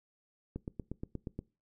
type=click train; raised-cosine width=3 ms; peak=-25 dBFS; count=8; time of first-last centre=0.56-1.39 s; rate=8.43 Hz; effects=noise-tail reverb RT60 0.3 s tail -22 dB re dry